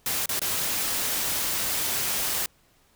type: noise with dropouts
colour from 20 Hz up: white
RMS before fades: -27 dBFS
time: 0.06-2.46 s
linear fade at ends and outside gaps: 2 ms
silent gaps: 0.259-0.291 / 0.394-0.416 s
effects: pink hiss -62 dBFS RMS until 2.95 s